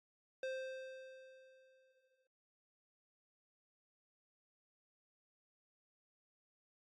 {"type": "tone with exponential decay", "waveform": "square", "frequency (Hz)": 523.3, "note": "C5", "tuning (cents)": 0, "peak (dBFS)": -39, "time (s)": [0.43, 2.27], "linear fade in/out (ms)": 2, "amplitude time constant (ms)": 400, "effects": ["low-pass 4000 Hz 12 dB/octave", "AAC 48 kbps"]}